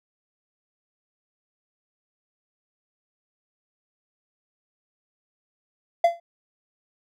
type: tone with exponential decay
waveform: triangle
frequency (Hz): 683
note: F5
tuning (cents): -39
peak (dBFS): -9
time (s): 6.04-6.2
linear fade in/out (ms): 5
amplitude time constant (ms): 34
effects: none